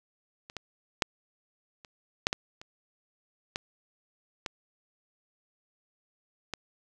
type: clicks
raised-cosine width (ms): 0.2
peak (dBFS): -27 / -20 / -6 / -30 / -6 / -11 / -27 / -14 / -16 / -16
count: 10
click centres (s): 0.499 / 0.567 / 1.022 / 1.848 / 2.269 / 2.329 / 2.615 / 3.559 / 4.462 / 6.537
effects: none